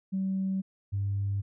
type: tone pair in turn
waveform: sine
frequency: 191.3 / 99.65 Hz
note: G3 / G2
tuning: -42 / +29 cents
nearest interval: major seventh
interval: 1129 cents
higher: first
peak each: -26 / -26 dBFS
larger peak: neither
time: 0.12-0.62 / 0.92-1.42 s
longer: neither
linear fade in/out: 20 ms
effects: tanh soft clip ceiling -22 dBFS